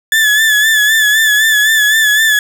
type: tone with vibrato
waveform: 35% pulse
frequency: 1734 Hz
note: A6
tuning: 26 cents flat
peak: -6 dBFS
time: 0.12-2.39 s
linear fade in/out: 2 ms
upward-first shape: sine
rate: 3.9 Hz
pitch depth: 51 cents each way
effects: none